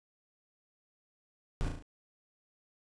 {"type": "noise with echo", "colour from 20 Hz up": "brown", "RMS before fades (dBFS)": -32, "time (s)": [1.61, 1.68], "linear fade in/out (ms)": 0, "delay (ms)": 36, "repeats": 4, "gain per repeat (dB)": -4, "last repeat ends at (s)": 1.824, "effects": ["resampled to 22050 Hz"]}